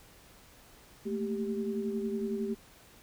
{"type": "tone cluster", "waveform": "sine", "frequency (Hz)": [218.5, 229.4, 393.1], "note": ["A3", "A#3", "G4"], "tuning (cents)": [-12, -28, 5], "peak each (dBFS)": [-34, -39, -34], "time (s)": [1.05, 2.55], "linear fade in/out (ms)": 20, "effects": ["pink hiss -57 dBFS RMS until 3.02 s"]}